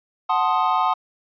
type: chord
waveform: triangle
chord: F# diminished seventh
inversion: none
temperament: equal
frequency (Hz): 740 / 880 / 1046.5 / 1244.5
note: F#5 / A5 / C6 / Eb6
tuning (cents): 0 / 0 / 0 / 0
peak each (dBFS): -21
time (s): 0.29-0.94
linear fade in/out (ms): 10
effects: resampled to 11025 Hz